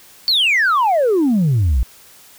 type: exponential sweep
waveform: sine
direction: down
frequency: 4570 to 54.7 Hz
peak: -10 dBFS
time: 0.28-1.83 s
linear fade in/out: 0 ms
effects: tanh soft clip ceiling -10 dBFS + white hiss -45 dBFS RMS until 2.38 s